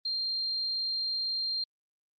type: tone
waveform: sine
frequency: 4186 Hz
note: C8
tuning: in tune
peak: -29 dBFS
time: 0.05-1.64 s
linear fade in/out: 5 ms
effects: Opus 24 kbps